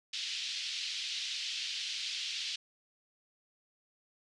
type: band-pass noise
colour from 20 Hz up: pink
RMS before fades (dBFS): -38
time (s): 0.13-2.56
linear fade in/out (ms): 5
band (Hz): 2900 to 5000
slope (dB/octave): 24
effects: resampled to 24000 Hz